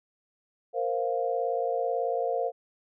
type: chord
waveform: sine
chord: Bb suspended second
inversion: none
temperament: just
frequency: 466.2 / 524.4 / 699.2 Hz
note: Bb4 / C5 / F5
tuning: 0 / +4 / +2 cents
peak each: -30 dBFS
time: 0.73-2.52 s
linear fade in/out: 50 ms
effects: none